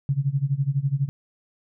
sine tone with tremolo, 138.59 Hz, C#3, in tune, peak -17 dBFS, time 0.09-1.09 s, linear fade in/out 0 ms, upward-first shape sine, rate 12 Hz, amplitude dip 90%, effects none

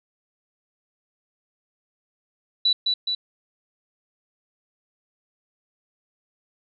sine tone with echo, 3951 Hz, B7, in tune, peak -16 dBFS, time 2.65-2.73 s, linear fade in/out 5 ms, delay 210 ms, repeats 2, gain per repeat -3 dB, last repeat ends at 3.15 s, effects none

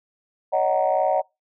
sine chord, D# minor seventh, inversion third, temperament just, 560 / 622.3 / 746.7 / 933.4 Hz, C#5 / D#5 / F#5 / A#5, +18 / 0 / +16 / +2 cents, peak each -23 / -22 / -21 / -27 dBFS, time 0.52-1.22 s, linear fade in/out 20 ms, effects noise-tail reverb RT60 0.2 s tail -23 dB re dry + tanh soft clip ceiling -9 dBFS

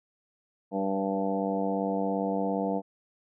harmonic tone with a mistuned harmonic, 97.4 Hz, G2, 11 cents flat, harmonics 2 / 3 / 4 / 5 / 6 / 7 / 8 / 9, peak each -31 / -33 / -41 / -32 / -40 / -33 / -40 / -38 dBFS, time 0.71-2.82 s, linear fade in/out 50 ms, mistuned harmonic 6, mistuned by -16 cents, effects none

